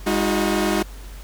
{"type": "tone cluster", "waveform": "sawtooth", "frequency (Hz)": [203.3, 315, 362.6], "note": ["G#3", "D#4", "F#4"], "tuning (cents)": [-37, 21, -35], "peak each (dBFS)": -19, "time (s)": [0.06, 0.83], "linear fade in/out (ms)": 10, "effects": ["added 48 Hz sine -34 dBFS peak until 1.23 s", "pink hiss -45 dBFS RMS until 1.23 s"]}